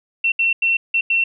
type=tone bursts at uneven times; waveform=sine; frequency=2709 Hz; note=E7; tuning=47 cents sharp; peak=-14 dBFS; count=5; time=0.24-0.32 / 0.39-0.53 / 0.62-0.77 / 0.94-1.01 / 1.1-1.24 s; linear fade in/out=5 ms; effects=none